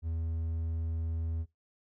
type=tone with hard clipping; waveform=triangle; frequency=81.9 Hz; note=E2; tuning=11 cents flat; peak=-32 dBFS; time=0.02-1.46 s; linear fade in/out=50 ms; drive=6 dB; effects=noise-tail reverb RT60 0.2 s tail -22 dB re dry